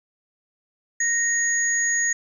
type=tone pair together; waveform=sine; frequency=1864.7 / 6701 Hz; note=A#6 / G#8; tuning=0 / +15 cents; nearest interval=octave + minor seventh; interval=2215 cents; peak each=-22 dBFS; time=1-2.13 s; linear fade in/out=5 ms; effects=9-bit